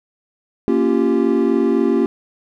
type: chord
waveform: triangle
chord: G half-diminished seventh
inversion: first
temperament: equal with one note detuned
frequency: 233.1 / 277.2 / 344.4 / 392 Hz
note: Bb3 / Db4 / F4 / G4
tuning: 0 / 0 / -24 / 0 cents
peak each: -17 dBFS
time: 0.68-2.06 s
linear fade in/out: 0 ms
effects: none